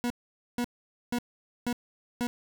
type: tone bursts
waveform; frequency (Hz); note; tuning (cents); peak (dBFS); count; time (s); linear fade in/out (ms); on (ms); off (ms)
40% pulse; 241.9; B3; -36; -26; 5; 0.04-2.27; 0; 62; 480
effects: none